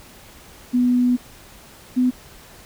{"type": "tone pair in turn", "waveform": "sine", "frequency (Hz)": [247, 251.5], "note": ["B3", "B3"], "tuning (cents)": [0, 32], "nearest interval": "unison", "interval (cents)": 32, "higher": "second", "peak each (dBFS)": -14, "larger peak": "neither", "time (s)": [[0.73, 1.17], [1.96, 2.11]], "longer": "first", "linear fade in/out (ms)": 20, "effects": ["pink hiss -45 dBFS RMS until 2.65 s"]}